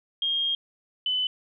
sine tone pair in turn, 3231 / 3013 Hz, G#7 / F#7, -48 / +31 cents, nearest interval minor second, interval 121 cents, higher first, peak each -23 dBFS, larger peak neither, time 0.22-0.55 / 1.06-1.27 s, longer first, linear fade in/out 2 ms, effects none

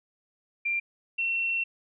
sine tone pair in turn, 2377 / 2714 Hz, D7 / E7, +20 / +50 cents, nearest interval major second, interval 230 cents, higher second, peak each -25 dBFS, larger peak neither, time 0.65-0.8 / 1.18-1.64 s, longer second, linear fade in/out 10 ms, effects none

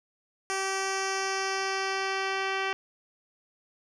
10% pulse tone with low-pass filter sweep, 386.1 Hz, G4, 26 cents flat, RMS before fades -30 dBFS, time 0.5-2.73 s, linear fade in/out 0 ms, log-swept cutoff 7700 to 3500 Hz, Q 2, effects none

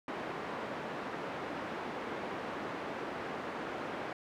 pink band-pass noise, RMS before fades -40 dBFS, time 0.08-4.13 s, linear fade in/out 2 ms, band 260 to 1700 Hz, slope 12 dB/octave, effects none

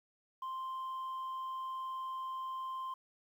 sine tone, 1046.5 Hz, C6, in tune, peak -35 dBFS, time 0.42-2.94 s, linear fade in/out 5 ms, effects tanh soft clip ceiling -37 dBFS + 11-bit

